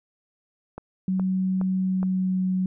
click train, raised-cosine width 1 ms, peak -21 dBFS, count 4, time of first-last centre 0.78-2.03 s, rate 2.4 Hz
sine tone with pitch glide, 187.5 to 185.88 Hz, F#3 to F#3, +23 to +8 cents, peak -21 dBFS, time 1.08-2.66 s, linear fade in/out 2 ms, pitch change -15 cents, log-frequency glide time 1.78-2.43 s
effects none

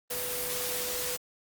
sine tone in noise, 493.9 Hz, B4, in tune, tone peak -38 dBFS, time 0.1-1.17 s, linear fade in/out 10 ms, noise white, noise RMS -33 dBFS, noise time 0.1-1.17 s, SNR -8 dB, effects Opus 24 kbps

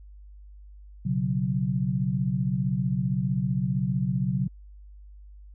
sine chord, B suspended second, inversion none, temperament just, 123.47 / 138.9 / 185.21 Hz, B2 / C#3 / F#3, 0 / +4 / +2 cents, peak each -29 / -27 / -27 dBFS, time 1.05-4.48 s, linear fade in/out 10 ms, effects added 50 Hz sine -44 dBFS peak until 5.54 s

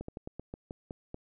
slowing click train, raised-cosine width 2 ms, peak -26 dBFS, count 9, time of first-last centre 0.01-1.144 s, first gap 74 ms, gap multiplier 1.18, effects none

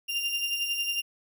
35% pulse beating tone pair, 2790 / 2801 Hz, F7 / F7, -2 / +4 cents, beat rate 11 Hz, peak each -27 / -33 dBFS, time 0.08-1.02 s, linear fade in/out 20 ms, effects none

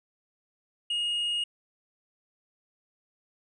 triangle tone, 2865 Hz, F7, 44 cents sharp, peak -25 dBFS, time 0.9-1.44 s, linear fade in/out 5 ms, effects resampled to 22050 Hz

